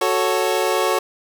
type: chord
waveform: 25% pulse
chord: F# minor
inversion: none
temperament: equal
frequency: 370 / 440 / 554.4 Hz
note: F#4 / A4 / C#5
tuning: 0 / 0 / 0 cents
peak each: -18 dBFS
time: 0.01-0.99 s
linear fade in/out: 5 ms
effects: none